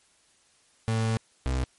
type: tone pair in turn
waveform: 35% pulse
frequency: 112.1 / 64.79 Hz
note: A2 / C2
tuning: +33 / -16 cents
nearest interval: major sixth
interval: 949 cents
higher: first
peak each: -22 / -23 dBFS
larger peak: first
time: 0.88-1.17 / 1.46-1.64 s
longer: first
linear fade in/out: 0 ms
effects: white hiss -63 dBFS RMS until 1.78 s + MP3 48 kbps